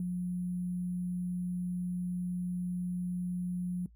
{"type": "tone with sample-and-hold", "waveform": "sine", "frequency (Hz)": 179, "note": "F3", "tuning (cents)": 43, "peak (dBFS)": -31, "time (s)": [0, 3.86], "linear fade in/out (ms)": 2, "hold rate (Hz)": 11025, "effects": ["noise-tail reverb RT60 0.1 s tail -19 dB re dry", "added 57 Hz sine -55 dBFS peak until 3.95 s"]}